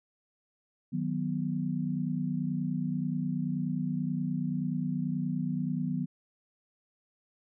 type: chord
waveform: sine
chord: B major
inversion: first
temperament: equal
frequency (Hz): 155.56 / 185 / 246.9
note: D#3 / F#3 / B3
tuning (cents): 0 / 0 / 0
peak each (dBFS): -33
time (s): 0.92-6.06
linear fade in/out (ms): 20
effects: none